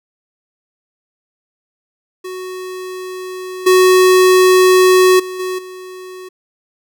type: tone with level steps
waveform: square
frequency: 370 Hz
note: F#4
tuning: in tune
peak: -25 / -7 / -24 / -19 / -30 dBFS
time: 2.24-6.29 s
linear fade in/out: 10 ms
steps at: 3.66 / 5.19 / 5.39 / 5.58 s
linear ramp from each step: 10 ms
effects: none